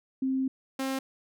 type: tone pair in turn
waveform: sine / sawtooth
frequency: 263.9 / 266.7 Hz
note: C4 / C4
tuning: +15 / +33 cents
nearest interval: unison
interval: 18 cents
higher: second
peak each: -25 dBFS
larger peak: neither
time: 0.22-0.48 / 0.79-0.99 s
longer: first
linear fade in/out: 5 ms
effects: none